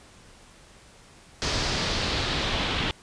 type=noise with low-pass filter sweep; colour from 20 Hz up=pink; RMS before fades=-27 dBFS; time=1.42-2.91 s; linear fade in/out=0 ms; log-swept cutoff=5300 to 3300 Hz; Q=2.2; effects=pink hiss -52 dBFS RMS until 3.02 s + resampled to 22050 Hz